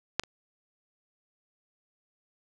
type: clicks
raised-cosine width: 0.2 ms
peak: -7 / -27 dBFS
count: 2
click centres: 0.196 / 0.236 s
effects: none